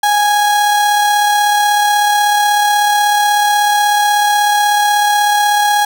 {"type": "tone with amplitude modulation", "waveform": "35% pulse", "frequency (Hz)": 828, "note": "G#5", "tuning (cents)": -5, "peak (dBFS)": -7, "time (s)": [0.03, 5.85], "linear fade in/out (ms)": 5, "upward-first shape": "sine", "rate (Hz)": 36.3, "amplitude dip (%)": 25, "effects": []}